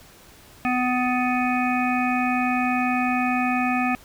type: harmonic tone with a mistuned harmonic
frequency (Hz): 250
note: B3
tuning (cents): +21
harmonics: 1 / 3 / 5 / 7 / 9 / 10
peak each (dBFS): -23 / -25 / -29 / -32 / -34 / -28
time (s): 0.65-3.95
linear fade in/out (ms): 0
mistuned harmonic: 9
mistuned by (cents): -20
effects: pink hiss -49 dBFS RMS until 4.04 s